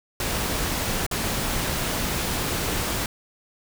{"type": "noise with dropouts", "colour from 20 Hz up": "pink", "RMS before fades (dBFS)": -26, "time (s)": [0.2, 3.06], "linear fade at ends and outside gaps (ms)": 2, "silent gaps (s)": [1.065, 1.112], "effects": []}